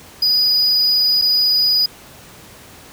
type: tone with dropouts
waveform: triangle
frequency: 4938 Hz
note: D#8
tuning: 14 cents flat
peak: -11 dBFS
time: 0.22-1.86 s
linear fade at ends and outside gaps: 5 ms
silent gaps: 1.215-1.22 s
effects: pink hiss -41 dBFS RMS until 2.92 s + high-pass 60 Hz 12 dB/octave